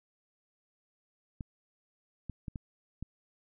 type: clicks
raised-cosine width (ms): 5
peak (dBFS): -26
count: 5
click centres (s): 1.408 / 2.297 / 2.482 / 2.558 / 3.026
effects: none